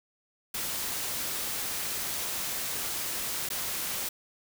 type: noise with dropouts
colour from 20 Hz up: white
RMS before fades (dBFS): -33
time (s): 0.54-4.09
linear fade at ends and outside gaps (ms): 5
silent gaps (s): 3.49-3.501
effects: none